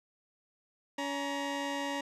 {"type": "tone pair together", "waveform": "20% pulse", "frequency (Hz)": [282, 944], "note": ["C#4", "A#5"], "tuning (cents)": [30, 22], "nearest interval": "octave + major sixth", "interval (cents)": 2092, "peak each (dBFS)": [-30, -32], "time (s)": [0.98, 2.01], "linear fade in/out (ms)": 5, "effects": ["low-pass 7000 Hz 12 dB/octave"]}